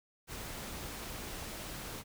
pink noise, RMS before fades -43 dBFS, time 0.27-2.04 s, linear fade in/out 50 ms, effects none

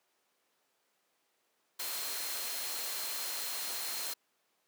sine tone in noise, 4186 Hz, C8, in tune, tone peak -44 dBFS, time 1.79-4.14 s, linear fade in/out 10 ms, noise white, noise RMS -38 dBFS, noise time 1.79-4.14 s, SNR -9 dB, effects pink hiss -75 dBFS RMS until 4.67 s + high-pass 400 Hz 12 dB/octave

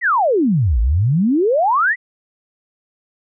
sine exponential two-way sweep, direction down then up, 2056 to 51.91 to 2056 Hz, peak -12 dBFS, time 0.01-1.96 s, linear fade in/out 50 ms, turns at 0.8 s, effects none

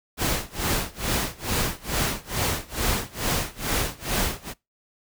pink noise with tremolo, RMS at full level -23 dBFS, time 0.17-4.54 s, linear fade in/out 50 ms, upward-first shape sine, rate 2.3 Hz, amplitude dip 95%, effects noise-tail reverb RT60 0.2 s tail -22 dB re dry

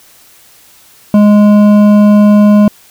triangle tone with hard clipping, 207.7 Hz, G#3, in tune, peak -4 dBFS, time 1.14-2.68 s, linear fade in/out 2 ms, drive 13 dB, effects white hiss -42 dBFS RMS until 2.9 s

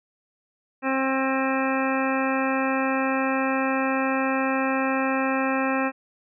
harmonic tone with a mistuned harmonic, 265.9 Hz, C4, 28 cents sharp, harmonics 1 / 2 / 3 / 4 / 5 / 6 / 7 / 9 / 10, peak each -25 / -28 / -30 / -31 / -32 / -33 / -33 / -35 / -35 dBFS, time 0.82-5.92 s, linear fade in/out 50 ms, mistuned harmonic 10, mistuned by -31 cents, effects none

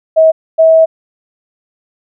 sine tone pair in turn, 640 / 645.9 Hz, D#5 / E5, +49 / -35 cents, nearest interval unison, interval 16 cents, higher second, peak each -3 dBFS, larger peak neither, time 0.16-0.32 / 0.58-0.86 s, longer second, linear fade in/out 20 ms, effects none

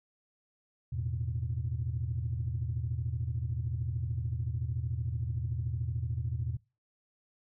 sine chord, E suspended fourth, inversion none, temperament equal, 82.41 / 110 / 123.47 Hz, E2 / A2 / B2, 0 / 0 / 0 cents, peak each -35 / -35 / -34 dBFS, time 0.92-6.57 s, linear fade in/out 10 ms, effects noise-tail reverb RT60 0.3 s tail -25 dB re dry + tanh soft clip ceiling -23 dBFS

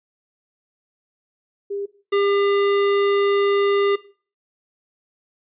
sine / square tone pair in turn, 401.3 / 401.3 Hz, G4 / G4, +41 / +41 cents, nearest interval unison, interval 0 cents, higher neither, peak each -24 / -17 dBFS, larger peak second, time 1.7-1.86 / 2.12-3.96 s, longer second, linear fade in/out 10 ms, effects noise-tail reverb RT60 0.4 s tail -17 dB re dry + resampled to 8000 Hz

